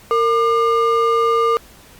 triangle ring-modulated tone, 830.6 Hz, G#5, in tune, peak -8 dBFS, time 0.11-1.57 s, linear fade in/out 0 ms, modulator 371 Hz, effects pink hiss -45 dBFS RMS until 1.99 s + Opus 48 kbps

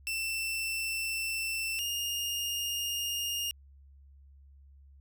sawtooth tone pair in turn, 2676 / 2835 Hz, E7 / F7, +25 / +25 cents, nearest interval minor second, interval 100 cents, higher second, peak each -28 dBFS, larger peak neither, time 0.07-1.79 / 1.79-3.51 s, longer neither, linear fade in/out 0 ms, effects added 69 Hz sine -53 dBFS peak until 5 s

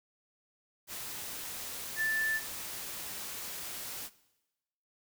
sine tone in noise, 1760 Hz, A6, in tune, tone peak -28 dBFS, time 1.96-2.41 s, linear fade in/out 50 ms, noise white, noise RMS -41 dBFS, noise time 0.87-4.1 s, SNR +10 dB, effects noise-tail reverb RT60 1.0 s tail -19 dB re dry

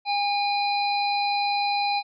harmonic tone, 813 Hz, G#5, 37 cents flat, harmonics 1 / 3 / 5 / 6, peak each -23 / -30 / -29 / -40 dBFS, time 0.05-2.03 s, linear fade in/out 50 ms, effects none

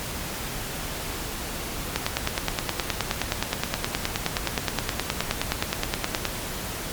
click train, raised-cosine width 0.2 ms, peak -5 dBFS, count 42, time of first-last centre 1.96-6.253 s, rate 9.55 Hz, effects pink hiss -32 dBFS RMS until 6.92 s + MP3 96 kbps

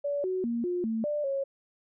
sine tone with pitch steps, 573 / 371.9 / 234.5 / 355.8 / 223.7 / 592 / 548 Hz, D5 / F#4 / A#3 / F4 / A3 / D5 / C#5, -43 / +9 / +11 / +32 / +29 / +14 / -20 cents, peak -27 dBFS, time 0.04-1.44 s, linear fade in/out 10 ms, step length 200 ms, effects none

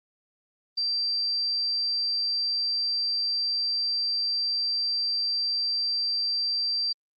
sine tone, 4699 Hz, D8, in tune, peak -24 dBFS, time 0.77-6.93 s, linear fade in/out 10 ms, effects Opus 24 kbps

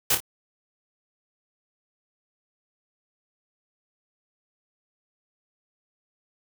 white noise with echo, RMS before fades -21 dBFS, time 0.1-0.15 s, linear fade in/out 5 ms, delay 27 ms, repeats 2, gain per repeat -7 dB, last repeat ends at 0.204 s, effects none

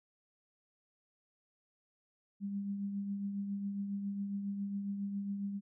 sine tone with tremolo, 200 Hz, G3, 35 cents sharp, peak -33 dBFS, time 2.4-5.61 s, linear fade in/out 50 ms, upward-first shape triangle, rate 7.3 Hz, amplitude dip 45%, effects none

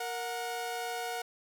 sawtooth tone pair together, 466.2 / 730.7 Hz, A#4 / F#5, 0 / -22 cents, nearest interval minor sixth, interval 778 cents, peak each -35 / -32 dBFS, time 0-1.22 s, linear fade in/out 5 ms, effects none

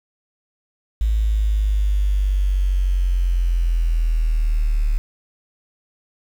sine linear sweep, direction down, 54.2 to 36.71 Hz, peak -15 dBFS, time 1.01-4.98 s, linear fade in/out 0 ms, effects 7-bit

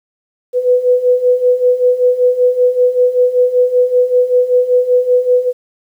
sine beating tone pair, 493.9 / 499.1 Hz, B4 / B4, 0 / +18 cents, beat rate 5.2 Hz, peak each -14 / -10 dBFS, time 0.53-5.53 s, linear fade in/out 50 ms, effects 8-bit

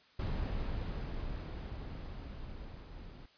brown noise with level ramp, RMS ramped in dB -35 to -49 dBFS, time 0.19-3.26 s, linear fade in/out 5 ms, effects white hiss -64 dBFS RMS until 3.37 s + resampled to 11025 Hz

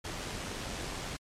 pink noise with amplitude modulation, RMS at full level -37 dBFS, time 0.04-1.17 s, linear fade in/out 10 ms, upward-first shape sine, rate 91 Hz, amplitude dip 30%, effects low-pass 8000 Hz 12 dB/octave + MP3 64 kbps

